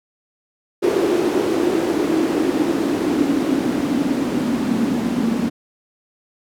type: noise with band-pass filter sweep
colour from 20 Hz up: white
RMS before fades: -19 dBFS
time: 0.82-5.5 s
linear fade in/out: 20 ms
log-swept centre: 370 to 230 Hz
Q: 6.2
effects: none